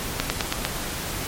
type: slowing click train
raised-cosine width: 0.2 ms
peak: -4 dBFS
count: 5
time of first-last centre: 0.2-0.651 s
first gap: 100 ms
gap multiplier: 1.08
effects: pink hiss -30 dBFS RMS until 1.27 s + MP3 64 kbps